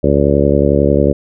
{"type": "harmonic tone", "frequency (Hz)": 71.1, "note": "C#2", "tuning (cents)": 45, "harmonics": [1, 2, 3, 4, 5, 6, 7, 8], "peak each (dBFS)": [-17, -17, -17, -17, -17, -17, -17, -17], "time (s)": [0.03, 1.13], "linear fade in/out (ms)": 10, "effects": []}